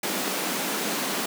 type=high-pass noise; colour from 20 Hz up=pink; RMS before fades=-28 dBFS; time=0.03-1.26 s; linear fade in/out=5 ms; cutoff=180 Hz; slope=48 dB/octave; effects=none